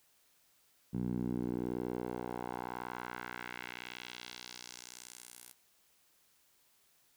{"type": "tone with band-pass filter sweep", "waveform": "10% pulse", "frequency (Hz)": 60.9, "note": "B1", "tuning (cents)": -24, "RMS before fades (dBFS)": -41, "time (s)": [0.93, 5.53], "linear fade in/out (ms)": 10, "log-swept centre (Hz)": [180, 12000], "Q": 1.5, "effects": ["white hiss -70 dBFS RMS until 7.16 s"]}